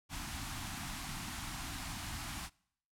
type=band-stop noise; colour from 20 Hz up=pink; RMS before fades=-42 dBFS; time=0.09-2.5 s; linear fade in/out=50 ms; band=310 to 710 Hz; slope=48 dB/octave; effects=noise-tail reverb RT60 0.7 s tail -25 dB re dry + low-pass 12000 Hz 12 dB/octave